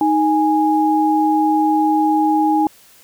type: tone pair together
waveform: sine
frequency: 311.8 / 828 Hz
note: D#4 / G#5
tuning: +4 / -5 cents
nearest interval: octave + perfect fourth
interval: 1691 cents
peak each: -15 dBFS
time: 0.01-2.67 s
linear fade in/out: 2 ms
effects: white hiss -48 dBFS RMS until 3.03 s